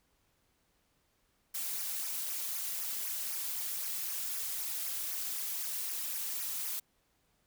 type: noise with flanger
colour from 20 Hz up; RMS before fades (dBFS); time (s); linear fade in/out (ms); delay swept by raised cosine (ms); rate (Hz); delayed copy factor
blue; -37; 1.54-6.8; 10; 0.24 to 3.34; 3.9; -0.85
effects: pink hiss -74 dBFS RMS until 7.46 s